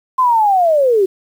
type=linear sweep; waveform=sine; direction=down; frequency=1048 to 364.8 Hz; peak=-9 dBFS; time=0.18-1.06 s; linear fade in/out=10 ms; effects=7-bit